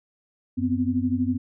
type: tone cluster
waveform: sine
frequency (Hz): 95 / 247.4 / 259.7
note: F#2 / B3 / C4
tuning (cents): +46 / +3 / -13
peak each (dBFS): -29 / -24 / -25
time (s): 0.57-1.38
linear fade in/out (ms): 20
effects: none